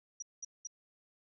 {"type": "tone bursts", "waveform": "sine", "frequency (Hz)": 5800, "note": "F#8", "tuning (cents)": -35, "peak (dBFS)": -39, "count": 3, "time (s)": [0.2, 0.672], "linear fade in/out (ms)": 5, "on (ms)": 24, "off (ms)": 200, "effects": []}